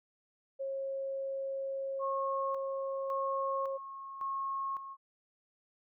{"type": "tone", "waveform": "sine", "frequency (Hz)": 542, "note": "C#5", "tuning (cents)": -39, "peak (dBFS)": -34, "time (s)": [0.59, 3.78], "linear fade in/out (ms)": 20}
{"type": "tone with tremolo", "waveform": "sine", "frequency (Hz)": 1087, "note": "C#6", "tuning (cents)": -34, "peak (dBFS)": -33, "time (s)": [1.99, 4.97], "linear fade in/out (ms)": 50, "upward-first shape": "square", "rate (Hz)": 0.9, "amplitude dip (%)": 65}
{"effects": []}